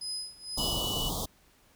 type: tone with tremolo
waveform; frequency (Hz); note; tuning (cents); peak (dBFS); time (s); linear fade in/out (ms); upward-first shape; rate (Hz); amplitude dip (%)
35% pulse; 5030; D#8; +18; -30; 0.01-0.8; 5; sine; 2.1; 90
type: band-stop noise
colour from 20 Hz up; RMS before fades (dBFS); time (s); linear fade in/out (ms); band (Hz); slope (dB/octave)
pink; -33; 0.57-1.26; 10; 1200 to 3200; 96
type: tone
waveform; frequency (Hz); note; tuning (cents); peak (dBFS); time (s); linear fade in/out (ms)
sine; 2956; F#7; -2; -32; 0.58-1.1; 20
effects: pink hiss -63 dBFS RMS until 1.75 s